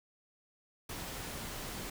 pink noise, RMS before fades -42 dBFS, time 0.89-1.9 s, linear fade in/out 5 ms, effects none

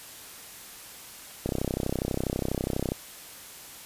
click train, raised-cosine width 2 ms, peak -14 dBFS, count 48, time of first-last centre 1.46-2.92 s, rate 32.2 Hz, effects white hiss -45 dBFS RMS until 3.85 s + resampled to 32000 Hz

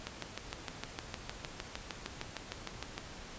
click train, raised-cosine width 0.2 ms, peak -20 dBFS, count 20, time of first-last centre 0.07-2.98 s, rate 6.53 Hz, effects pink hiss -48 dBFS RMS until 3.38 s + resampled to 16000 Hz

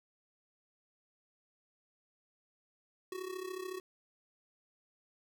square tone with amplitude modulation, 371.9 Hz, F#4, 9 cents sharp, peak -37 dBFS, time 3.12-3.8 s, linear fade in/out 2 ms, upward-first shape sine, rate 33.8 Hz, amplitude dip 75%, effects none

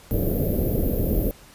pink band-stop noise, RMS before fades -22 dBFS, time 0.11-1.31 s, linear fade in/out 0 ms, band 590 to 13000 Hz, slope 48 dB/octave, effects pink hiss -49 dBFS RMS until 1.54 s + resampled to 32000 Hz

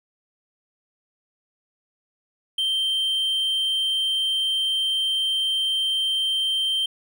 triangle tone, 3136 Hz, G7, in tune, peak -19 dBFS, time 2.58-6.86 s, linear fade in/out 5 ms, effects none

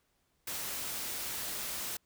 white noise, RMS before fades -38 dBFS, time 0.47-1.97 s, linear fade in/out 5 ms, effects pink hiss -75 dBFS RMS until 2.05 s

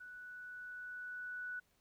sine tone with level ramp, 1480 Hz, F#6, in tune, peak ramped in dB -49 to -40 dBFS, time 0-1.6 s, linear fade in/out 10 ms, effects pink hiss -75 dBFS RMS until 1.8 s

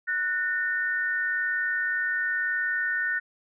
sine tone pair together, 1480 / 1820.9 Hz, F#6 / A#6, 0 / -41 cents, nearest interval major third, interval 359 cents, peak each -27 dBFS, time 0.07-3.2 s, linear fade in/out 20 ms, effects none

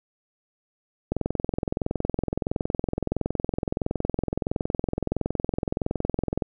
click train, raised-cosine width 2 ms, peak -11 dBFS, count 115, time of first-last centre 1.12-6.422 s, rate 21.5 Hz, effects none

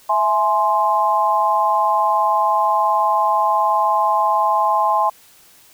sine chord, E augmented, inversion none, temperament equal with one note detuned, 659.3 / 840.7 / 1046.5 Hz, E5 / G#5 / B#5, 0 / +21 / 0 cents, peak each -22 / -17 / -17 dBFS, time 0.09-5.1 s, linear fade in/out 10 ms, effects white hiss -49 dBFS RMS until 5.73 s

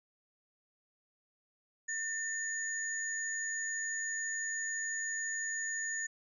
sine tone pair together, 1803 / 6797 Hz, A6 / G#8, +42 / +39 cents, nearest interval octave + major seventh, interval 2297 cents, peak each -36 / -38 dBFS, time 1.88-6.07 s, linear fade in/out 10 ms, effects none

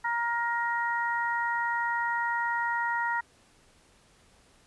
harmonic tone, 470 Hz, A#4, 14 cents sharp, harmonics 2 / 3 / 4, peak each -29 / -33 / -31 dBFS, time 0.04-3.21 s, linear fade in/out 10 ms, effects pink hiss -61 dBFS RMS until 4.66 s + resampled to 24000 Hz

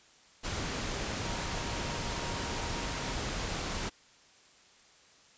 sine tone in noise, 941 Hz, A#5, 16 cents sharp, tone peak -45 dBFS, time 1.23-3.14 s, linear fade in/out 20 ms, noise pink, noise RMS -35 dBFS, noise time 0.43-3.9 s, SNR -13 dB, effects white hiss -60 dBFS RMS until 5.37 s + resampled to 16000 Hz

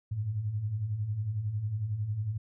sine beating tone pair, 97.6 / 108.6 Hz, G2 / A2, -7 / -22 cents, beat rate 11 Hz, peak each -38 / -30 dBFS, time 0.11-2.38 s, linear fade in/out 10 ms, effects none

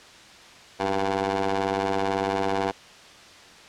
15% pulse ring-modulated tone, 98 Hz, G2, in tune, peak -14 dBFS, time 0.79-2.72 s, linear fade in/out 20 ms, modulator 580 Hz, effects white hiss -47 dBFS RMS until 3.68 s + low-pass 5000 Hz 12 dB/octave

